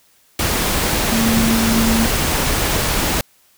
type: tone in noise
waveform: sine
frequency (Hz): 226.2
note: A3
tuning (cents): +48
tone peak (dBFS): -15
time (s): 1.12-2.06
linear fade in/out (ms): 2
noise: pink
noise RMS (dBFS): -18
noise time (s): 0.39-3.21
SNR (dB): 0
effects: white hiss -55 dBFS RMS until 3.57 s